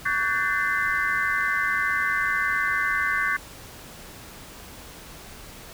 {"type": "tone cluster", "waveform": "sine", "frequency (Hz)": [1133, 1501, 1581, 1773, 2055], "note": ["C#6", "F#6", "G6", "A6", "C7"], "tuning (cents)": [37, 24, 14, 13, -32], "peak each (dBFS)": -28, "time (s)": [0.05, 3.37], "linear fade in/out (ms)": 10, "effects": ["pink hiss -43 dBFS RMS until 5.73 s"]}